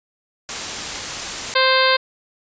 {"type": "noise", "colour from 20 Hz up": "white", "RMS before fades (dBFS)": -26, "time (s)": [0.49, 1.54], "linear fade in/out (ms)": 0}
{"type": "harmonic tone", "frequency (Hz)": 523.3, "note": "C5", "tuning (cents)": 0, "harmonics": [1, 2, 3, 4, 5, 6, 7, 8, 9], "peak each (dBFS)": [-19, -19, -20, -23, -25, -27, -23, -23, -26], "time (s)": [1.55, 1.97], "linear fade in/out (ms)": 10}
{"effects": ["resampled to 16000 Hz"]}